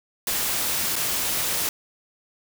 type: noise with dropouts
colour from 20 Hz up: white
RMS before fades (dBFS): -25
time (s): 0.27-1.69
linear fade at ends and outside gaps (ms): 2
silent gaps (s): 0.957-0.962
effects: none